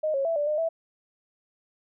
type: tone with pitch steps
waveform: sine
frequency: 619 / 547 / 662 / 586 / 606 / 656 Hz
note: D#5 / C#5 / E5 / D5 / D#5 / E5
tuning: -9 / -23 / +7 / -4 / -46 / -9 cents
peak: -23 dBFS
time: 0.03-0.69 s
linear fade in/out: 10 ms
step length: 110 ms
effects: none